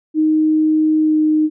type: tone with pitch glide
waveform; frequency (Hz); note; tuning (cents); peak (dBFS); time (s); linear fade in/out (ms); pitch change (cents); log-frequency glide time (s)
sine; 311.1 to 308.6; D#4 to D#4; 0 to -14; -11; 0.14-1.5; 50; -14; 1.01-1.17
effects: none